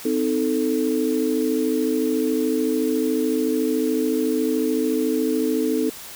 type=chord; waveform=sine; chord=A diminished; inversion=first; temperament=equal with one note detuned; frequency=257.3 / 311.1 / 440 Hz; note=C4 / Eb4 / A4; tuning=-29 / 0 / 0 cents; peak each=-23 dBFS; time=0.05-5.9 s; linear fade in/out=5 ms; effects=white hiss -38 dBFS RMS until 6.15 s